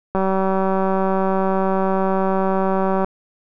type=click train; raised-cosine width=1 ms; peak=-7 dBFS; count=554; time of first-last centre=0.15-3.045 s; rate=191 Hz; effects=none